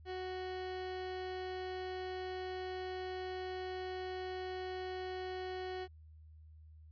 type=tone; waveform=30% pulse; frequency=370 Hz; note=F#4; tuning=in tune; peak=-37 dBFS; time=0.05-5.88 s; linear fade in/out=50 ms; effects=added 78 Hz sine -54 dBFS peak until 6.91 s + resampled to 11025 Hz